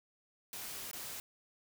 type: noise with dropouts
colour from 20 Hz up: white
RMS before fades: -44 dBFS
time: 0.53-1.2 s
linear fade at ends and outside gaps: 1 ms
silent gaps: 0.913-0.931 s
effects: none